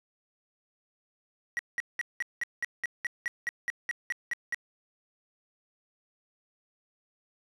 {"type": "tone bursts", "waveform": "triangle", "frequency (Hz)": 1914, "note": "A#6", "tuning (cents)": 45, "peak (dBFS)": -26, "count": 15, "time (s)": [1.57, 4.545], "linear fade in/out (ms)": 0, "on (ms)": 21, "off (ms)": 190, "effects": ["resampled to 32000 Hz", "10-bit"]}